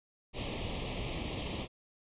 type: noise with comb filter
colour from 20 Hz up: pink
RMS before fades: -37 dBFS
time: 0.33-1.68 s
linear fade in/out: 50 ms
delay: 0.33 ms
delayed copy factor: +0.95
effects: resampled to 8000 Hz